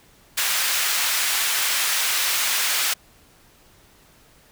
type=high-pass noise; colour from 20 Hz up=pink; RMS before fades=-22 dBFS; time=0.37-2.94 s; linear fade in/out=10 ms; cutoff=1600 Hz; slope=12 dB/octave; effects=pink hiss -54 dBFS RMS until 4.51 s